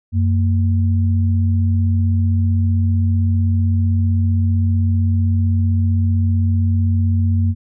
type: tone pair together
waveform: sine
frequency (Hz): 92.5 / 228.9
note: F#2 / A#3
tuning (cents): 0 / -31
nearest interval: octave + major third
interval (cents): 1569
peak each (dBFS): -13 / -22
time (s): 0.12-7.55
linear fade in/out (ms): 50
effects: none

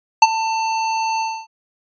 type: tone with ADSR envelope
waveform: square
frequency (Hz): 892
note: A5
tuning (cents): +23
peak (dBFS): -3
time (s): 0.22-1.47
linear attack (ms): 5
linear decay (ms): 36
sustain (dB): -16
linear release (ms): 270
effects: resampled to 16000 Hz

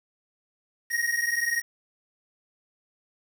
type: tone pair together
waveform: square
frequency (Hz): 1864.7 / 1885.3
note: A#6 / A#6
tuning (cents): 0 / +19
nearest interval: unison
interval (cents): 19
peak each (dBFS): -28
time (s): 0.9-1.62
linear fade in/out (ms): 20
effects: 8-bit

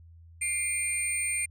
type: tone cluster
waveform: sine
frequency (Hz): 2101 / 2397 / 8770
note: C7 / D7 / C#9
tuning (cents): +7 / +35 / -20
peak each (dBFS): -34 / -31 / -27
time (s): 0.41-1.46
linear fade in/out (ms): 10
effects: tanh soft clip ceiling -23 dBFS + added 83 Hz sine -49 dBFS peak until 1.5 s

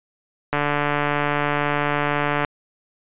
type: click train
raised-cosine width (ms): 0.5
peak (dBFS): -6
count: 281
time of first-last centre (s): 0.53-2.448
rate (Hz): 146
effects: resampled to 8000 Hz

